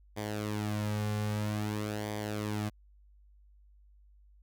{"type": "tone with flanger", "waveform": "sawtooth", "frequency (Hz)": 105.5, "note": "G#2", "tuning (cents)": 28, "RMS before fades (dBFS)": -34, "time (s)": [0.16, 2.7], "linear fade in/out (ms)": 20, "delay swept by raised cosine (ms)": [0.73, 3.13], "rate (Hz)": 0.51, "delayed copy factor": -0.65, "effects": ["added 50 Hz sine -57 dBFS peak until 4.42 s"]}